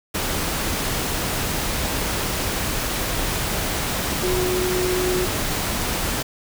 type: tone in noise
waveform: sine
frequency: 365.1 Hz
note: F#4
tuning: 23 cents flat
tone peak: -21 dBFS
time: 4.23-5.26 s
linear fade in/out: 10 ms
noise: pink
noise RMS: -24 dBFS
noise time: 0.14-6.23 s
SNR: 0 dB
effects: none